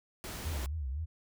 pink noise, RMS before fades -42 dBFS, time 0.24-0.66 s, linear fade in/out 0 ms
sine tone with vibrato, 71.8 Hz, D2, 39 cents flat, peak -33 dBFS, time 0.44-1.06 s, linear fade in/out 20 ms, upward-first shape triangle, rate 3.9 Hz, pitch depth 250 cents each way
effects none

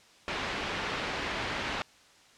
white low-pass noise, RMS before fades -34 dBFS, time 0.28-1.82 s, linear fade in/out 0 ms, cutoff 2500 Hz, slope 12 dB/octave, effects white hiss -58 dBFS RMS until 2.37 s + low-pass 6000 Hz 12 dB/octave

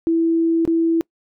sine tone with dropouts, 330 Hz, E4, 2 cents sharp, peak -14 dBFS, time 0.07-1.01 s, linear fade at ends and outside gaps 0 ms, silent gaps 0.652-0.676 s, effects noise-tail reverb RT60 0.1 s tail -26 dB re dry

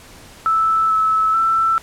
sine tone with pitch steps, 1315 / 1302 / 1331 Hz, E6 / E6 / E6, -5 / -22 / +16 cents, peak -13 dBFS, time 0.46-1.78 s, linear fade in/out 0 ms, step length 440 ms, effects pink hiss -42 dBFS RMS until 1.82 s + low-pass 12000 Hz 12 dB/octave

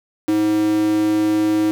square tone with high-pass filter, 105.9 Hz, G#2, 34 cents sharp, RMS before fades -17 dBFS, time 0.28-1.71 s, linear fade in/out 0 ms, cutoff 290 Hz, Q 9.7, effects none

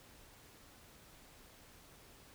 silence, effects pink hiss -60 dBFS RMS until 2.34 s

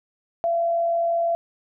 sine tone with frequency modulation, 678 Hz, E5, 49 cents sharp, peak -19 dBFS, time 0.44-1.35 s, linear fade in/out 0 ms, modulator 45.7 Hz, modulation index 0.21, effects none

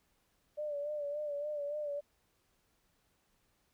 sine tone with vibrato, 587.3 Hz, D5, in tune, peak -35 dBFS, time 0.57-2.01 s, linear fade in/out 20 ms, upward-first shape sine, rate 3.5 Hz, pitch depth 49 cents each way, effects pink hiss -75 dBFS RMS until 3.73 s

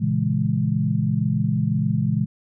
sine chord, A# half-diminished seventh, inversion none, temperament equal, 116.54 / 138.59 / 164.81 / 207.7 Hz, A#2 / C#3 / E3 / G#3, 0 / 0 / 0 / 0 cents, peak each -24 dBFS, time 0-2.26 s, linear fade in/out 20 ms, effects none

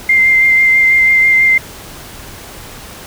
sine tone with vibrato, 2093 Hz, C7, in tune, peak -6 dBFS, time 0.09-1.58 s, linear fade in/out 5 ms, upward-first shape sine, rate 6.1 Hz, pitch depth 14 cents each way, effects pink hiss -32 dBFS RMS until 3.06 s

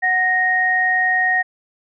sine tone pair together, 740 / 1864.7 Hz, F#5 / A#6, 0 / 0 cents, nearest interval octave + major third, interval 1600 cents, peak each -21 / -15 dBFS, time 0.02-1.43 s, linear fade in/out 20 ms, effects none

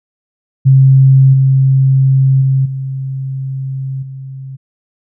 sine tone with level steps, 133.8 Hz, C3, 39 cents sharp, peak -3 / -6 / -8 / -17 / -24 dBFS, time 0.65-4.57 s, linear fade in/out 20 ms, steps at 1.33 / 2.41 / 2.65 / 4.02 s, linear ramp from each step 10 ms, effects none

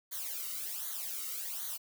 blue noise with flanger, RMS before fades -39 dBFS, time 0.11-1.78 s, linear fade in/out 20 ms, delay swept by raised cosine 0.38 to 1.21 ms, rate 1.3 Hz, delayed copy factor -0.9, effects none

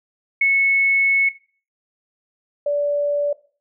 sine tone pair in turn, 2200 / 579.7 Hz, C#7 / D5, -14 / -23 cents, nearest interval octave + major seventh, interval 2309 cents, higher first, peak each -13 / -17 dBFS, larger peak first, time 0.41-1.29 / 2.66-3.33 s, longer first, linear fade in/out 5 ms, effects noise-tail reverb RT60 0.4 s tail -18 dB re dry

